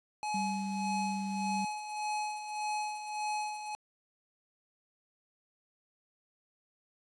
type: tone with tremolo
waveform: square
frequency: 846 Hz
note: G#5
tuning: 32 cents sharp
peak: -32 dBFS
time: 0.23-3.75 s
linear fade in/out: 0 ms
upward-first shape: sine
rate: 1.7 Hz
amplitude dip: 60%
type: tone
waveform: sine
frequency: 196 Hz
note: G3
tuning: in tune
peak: -34 dBFS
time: 0.34-1.65 s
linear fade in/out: 5 ms
effects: resampled to 22050 Hz + 9-bit